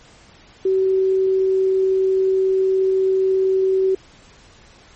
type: tone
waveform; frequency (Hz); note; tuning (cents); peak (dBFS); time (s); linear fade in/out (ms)
sine; 380.4; F#4; +48; -14; 0.65-3.95; 5
effects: pink hiss -48 dBFS RMS until 4.95 s + MP3 32 kbps